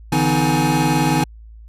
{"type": "tone cluster", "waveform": "square", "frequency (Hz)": [143.7, 162.6, 253.9, 313.6, 839], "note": ["D3", "E3", "B3", "D#4", "G#5"], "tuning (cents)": [-37, -23, 48, 14, 17], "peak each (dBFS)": -22, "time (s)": [0.12, 1.24], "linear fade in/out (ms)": 5, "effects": ["added 55 Hz sine -37 dBFS peak until 1.68 s", "resampled to 32000 Hz"]}